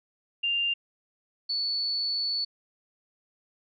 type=tone pair in turn; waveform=sine; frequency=2794 / 4447 Hz; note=F7 / C#8; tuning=0 / +5 cents; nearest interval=minor sixth; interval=805 cents; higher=second; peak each=-24 / -26 dBFS; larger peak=first; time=0.43-0.74 / 1.49-2.45 s; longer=second; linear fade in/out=10 ms; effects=none